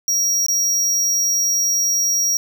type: tone with dropouts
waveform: square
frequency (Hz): 5670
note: F8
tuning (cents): +25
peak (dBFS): -16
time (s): 0.08-2.37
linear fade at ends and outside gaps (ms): 1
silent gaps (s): 0.464-0.484
effects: none